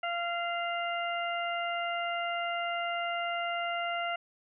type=harmonic tone with a mistuned harmonic; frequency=690 Hz; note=F5; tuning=21 cents flat; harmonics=1 / 2 / 3 / 4; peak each=-33 / -36 / -38 / -39 dBFS; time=0.03-4.16 s; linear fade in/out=5 ms; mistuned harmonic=4; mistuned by=+27 cents; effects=none